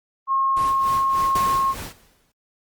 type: tone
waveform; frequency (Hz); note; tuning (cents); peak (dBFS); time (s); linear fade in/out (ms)
sine; 1078; C#6; -49; -17; 0.27-1.75; 50
type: noise with tremolo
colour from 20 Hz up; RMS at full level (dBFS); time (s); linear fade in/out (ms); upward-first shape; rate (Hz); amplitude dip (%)
pink; -33; 0.56-1.93; 10; sine; 3.4; 80
type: noise with exponential decay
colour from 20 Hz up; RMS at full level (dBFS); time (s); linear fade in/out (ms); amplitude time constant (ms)
pink; -27; 1.35-2.32; 5; 210
effects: Opus 32 kbps